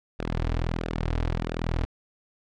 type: tone with flanger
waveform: sawtooth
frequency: 41 Hz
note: E1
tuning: 9 cents flat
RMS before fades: -28 dBFS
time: 0.19-1.85 s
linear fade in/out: 0 ms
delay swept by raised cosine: 0.93 to 5.63 ms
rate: 1.5 Hz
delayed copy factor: -0.65
effects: low-pass 4000 Hz 12 dB/octave